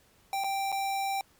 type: tone with dropouts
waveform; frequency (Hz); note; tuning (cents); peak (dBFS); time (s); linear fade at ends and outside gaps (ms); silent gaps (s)
square; 784; G5; 0; -29; 0.33-1.21; 1; 0.438-0.443 / 0.719-0.725
effects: pink hiss -63 dBFS RMS until 1.39 s + MP3 96 kbps